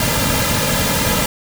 pink noise with comb filter, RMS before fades -17 dBFS, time 0-1.26 s, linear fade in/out 2 ms, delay 2.7 ms, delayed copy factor -0.7, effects none

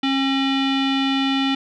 square tone with low-pass filter, 270 Hz, C#4, 45 cents flat, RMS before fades -20 dBFS, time 0.03-1.55 s, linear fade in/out 5 ms, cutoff 3300 Hz, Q 5.2, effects none

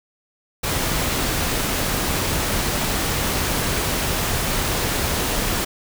pink noise, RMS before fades -22 dBFS, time 0.63-5.65 s, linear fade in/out 10 ms, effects none

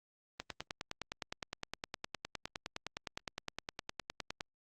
click train, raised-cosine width 0.2 ms, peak -21 dBFS, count 40, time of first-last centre 0.4-4.408 s, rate 9.73 Hz, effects Opus 32 kbps

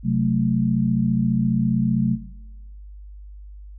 sine chord, F# diminished, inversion second, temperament equal, 130.81 / 185 / 220 Hz, C3 / F#3 / A3, 0 / 0 / 0 cents, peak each -22 dBFS, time 0.03-2.18 s, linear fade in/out 50 ms, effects noise-tail reverb RT60 1.0 s tail -19 dB re dry + added 50 Hz sine -37 dBFS peak until 3.78 s

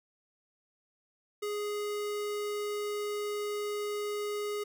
square tone, 415.1 Hz, G#4, 1 cent flat, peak -33 dBFS, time 1.42-4.64 s, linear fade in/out 10 ms, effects none

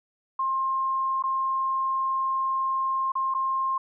sine tone with dropouts, 1062 Hz, C6, 25 cents sharp, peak -23 dBFS, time 0.39-3.78 s, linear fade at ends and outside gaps 5 ms, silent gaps 1.225-1.237 / 3.12-3.153 / 3.341-3.347 s, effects none

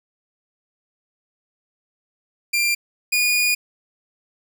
sawtooth tone pair in turn, 2381 / 2447 Hz, D7 / D#7, +23 / -29 cents, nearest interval unison, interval 48 cents, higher second, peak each -14 / -13 dBFS, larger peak second, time 2.53-2.75 / 3.12-3.55 s, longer second, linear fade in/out 10 ms, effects none

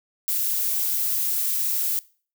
violet noise, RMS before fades -24 dBFS, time 0.28-1.99 s, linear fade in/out 0 ms, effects noise-tail reverb RT60 0.4 s tail -21 dB re dry

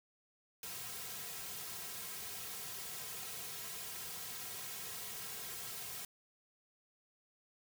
white noise with comb filter, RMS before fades -45 dBFS, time 0.63-6.05 s, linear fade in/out 2 ms, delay 3.4 ms, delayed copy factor -0.85, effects none

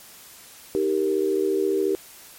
sine chord, Eb major, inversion none, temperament equal with one note detuned, 313.3 / 392 / 466.2 Hz, Eb4 / G4 / Bb4, +12 / 0 / 0 cents, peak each -27 / -21 / -27 dBFS, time 0.75-1.95 s, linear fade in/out 0 ms, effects white hiss -46 dBFS RMS until 2.38 s + MP3 64 kbps

